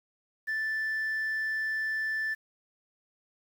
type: tone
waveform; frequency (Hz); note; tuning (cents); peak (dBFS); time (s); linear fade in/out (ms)
sine; 1760; A6; 0; -26; 0.47-2.35; 20
effects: tanh soft clip ceiling -27 dBFS + 9-bit